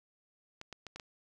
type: clicks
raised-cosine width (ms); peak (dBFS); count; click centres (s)
0.2; -27; 5; 0.614 / 0.727 / 0.867 / 0.96 / 0.998
effects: none